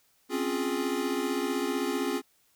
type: chord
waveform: square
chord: Db major seventh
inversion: third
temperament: equal with one note detuned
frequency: 261.6 / 277.2 / 351.7 / 415.3 Hz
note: C4 / Db4 / F4 / Ab4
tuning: 0 / 0 / +12 / 0 cents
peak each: -34 dBFS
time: 0.29-2.22 s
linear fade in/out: 50 ms
effects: white hiss -67 dBFS RMS until 2.55 s